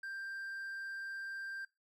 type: tone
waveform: triangle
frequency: 1581 Hz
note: G6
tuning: 14 cents sharp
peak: -39 dBFS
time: 0.03-1.65 s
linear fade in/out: 5 ms
effects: noise-tail reverb RT60 0.2 s tail -19 dB re dry